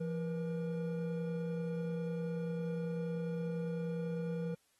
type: tone pair together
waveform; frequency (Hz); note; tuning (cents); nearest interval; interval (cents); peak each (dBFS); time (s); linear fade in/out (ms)
triangle; 169.5 / 478.4; E3 / A#4; +49 / +45; octave + tritone; 1796; -34 / -38; 0-4.55; 10
effects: white hiss -74 dBFS RMS until 4.79 s + AAC 32 kbps